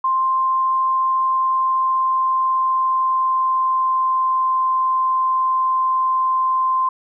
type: tone with pitch glide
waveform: sine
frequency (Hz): 1049 to 1041.8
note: C6 to C6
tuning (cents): +4 to -8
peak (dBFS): -15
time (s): 0.04-6.89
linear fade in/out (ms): 5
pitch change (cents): -12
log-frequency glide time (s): 1.09-4.63
effects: none

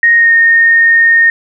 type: tone with pitch glide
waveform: sine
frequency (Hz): 1864.7 to 1841.2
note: A#6 to A#6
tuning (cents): 0 to -22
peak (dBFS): -4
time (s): 0.03-1.3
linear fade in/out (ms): 2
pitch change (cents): -22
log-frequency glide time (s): 0.16-0.33
effects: none

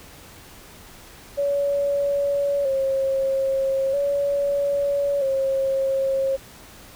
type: tone with vibrato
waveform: sine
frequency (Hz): 552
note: C#5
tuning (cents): -7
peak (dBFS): -19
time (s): 1.37-6.37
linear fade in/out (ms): 20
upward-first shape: square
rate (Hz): 0.39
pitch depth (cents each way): 43
effects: pink hiss -45 dBFS RMS until 6.95 s

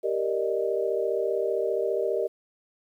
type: chord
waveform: sine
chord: Eb major seventh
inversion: first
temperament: equal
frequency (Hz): 392 / 466.2 / 587.3 / 622.3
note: G4 / Bb4 / D5 / Eb5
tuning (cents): 0 / 0 / 0 / 0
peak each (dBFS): -28 / -28 / -33 / -30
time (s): 0.03-2.28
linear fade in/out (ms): 20
effects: 10-bit

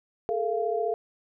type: tone cluster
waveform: sine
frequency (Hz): 421.3 / 455.9 / 690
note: G#4 / A#4 / F5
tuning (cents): +25 / -39 / -21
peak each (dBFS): -29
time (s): 0.29-0.94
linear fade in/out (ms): 0
effects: none

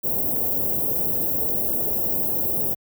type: band-stop noise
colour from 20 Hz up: white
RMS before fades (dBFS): -23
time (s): 0.03-2.75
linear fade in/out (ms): 20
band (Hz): 620 to 15000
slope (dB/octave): 24
effects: high-pass 60 Hz 12 dB/octave

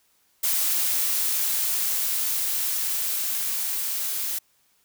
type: noise with level ramp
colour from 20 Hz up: blue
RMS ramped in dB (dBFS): -23 to -28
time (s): 0.43-4.39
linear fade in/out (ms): 10
effects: white hiss -65 dBFS RMS until 4.84 s

